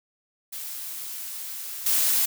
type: noise with level steps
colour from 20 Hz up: blue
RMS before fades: -35 / -22 dBFS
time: 0.52-2.26 s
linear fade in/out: 10 ms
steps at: 1.86 s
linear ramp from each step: 5 ms
effects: none